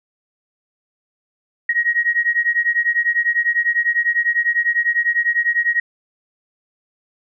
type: beating tone pair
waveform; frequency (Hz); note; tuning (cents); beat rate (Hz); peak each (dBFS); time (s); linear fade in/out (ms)
sine; 1884 / 1894; A#6 / A#6; +18 / +27; 10; -18; 1.69-5.8; 5
effects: none